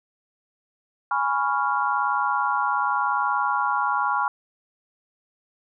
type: chord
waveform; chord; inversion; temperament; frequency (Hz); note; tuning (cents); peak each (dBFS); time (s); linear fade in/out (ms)
sine; C# dominant seventh; second; equal with one note detuned; 830.6 / 987.8 / 1108.7 / 1391.3; G#5 / B5 / C#6 / E#6; 0 / 0 / 0 / -7; -26; 1.11-4.28; 2
effects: none